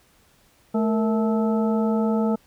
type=harmonic tone with a mistuned harmonic; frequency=217.9 Hz; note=A3; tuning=17 cents flat; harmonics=1 / 2 / 3 / 4 / 6; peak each=-20 / -26 / -30 / -32 / -36 dBFS; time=0.74-2.36 s; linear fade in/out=10 ms; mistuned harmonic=2; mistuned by=+100 cents; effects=pink hiss -59 dBFS RMS until 2.46 s